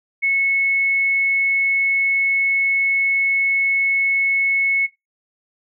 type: tone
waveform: sine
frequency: 2197 Hz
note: C#7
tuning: 16 cents flat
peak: -15 dBFS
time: 0.22-4.87 s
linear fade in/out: 20 ms
effects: noise-tail reverb RT60 0.2 s tail -19 dB re dry